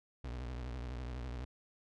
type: tone with vibrato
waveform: 35% pulse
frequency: 61.74 Hz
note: B1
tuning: in tune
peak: -38 dBFS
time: 0.24-1.45 s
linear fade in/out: 5 ms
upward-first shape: triangle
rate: 12 Hz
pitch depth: 150 cents each way
effects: low-pass 5000 Hz 12 dB/octave